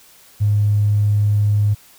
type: tone with tanh clipping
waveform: triangle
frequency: 103.83 Hz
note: G#2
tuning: in tune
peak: -12 dBFS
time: 0.4-1.75 s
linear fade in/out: 20 ms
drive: 2 dB
effects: white hiss -48 dBFS RMS until 1.98 s